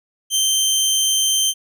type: tone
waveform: 20% pulse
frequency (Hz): 3126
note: G7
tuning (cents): -6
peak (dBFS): -10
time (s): 0.3-1.54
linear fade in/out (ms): 50
effects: none